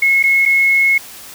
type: tone with dropouts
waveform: sine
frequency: 2176 Hz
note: C#7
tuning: 33 cents flat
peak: -9 dBFS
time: 0.02-0.98 s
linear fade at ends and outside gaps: 5 ms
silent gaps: 0.228-0.237 / 0.454-0.459 s
effects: white hiss -35 dBFS RMS until 1.34 s